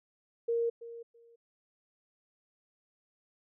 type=tone with echo; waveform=sine; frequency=465.9 Hz; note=A#4; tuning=1 cent flat; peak=-27 dBFS; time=0.48-0.7 s; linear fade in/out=10 ms; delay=330 ms; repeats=2; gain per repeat=-15 dB; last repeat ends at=1.36 s; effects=none